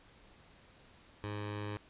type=tone with notch filter; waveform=15% pulse; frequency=103.83 Hz; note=G#2; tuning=in tune; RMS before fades=-40 dBFS; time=1.24-1.77 s; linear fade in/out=0 ms; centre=230 Hz; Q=1.6; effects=pink hiss -61 dBFS RMS until 1.89 s + resampled to 8000 Hz